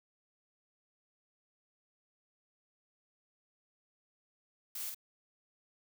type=noise with echo; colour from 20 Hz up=blue; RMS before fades=-41 dBFS; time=4.75-4.9 s; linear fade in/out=5 ms; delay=46 ms; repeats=1; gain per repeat=-3 dB; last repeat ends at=4.946 s; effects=none